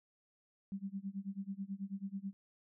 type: tone with tremolo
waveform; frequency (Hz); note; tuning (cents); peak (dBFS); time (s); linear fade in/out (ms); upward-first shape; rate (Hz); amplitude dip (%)
sine; 196; G3; 0; -36; 0.72-2.33; 0; sine; 9.2; 95
effects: none